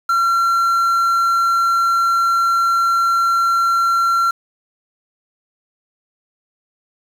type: tone with quantisation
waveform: triangle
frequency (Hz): 1365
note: F6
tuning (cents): -40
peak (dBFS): -11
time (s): 0.09-4.31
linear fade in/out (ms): 5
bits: 6
effects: none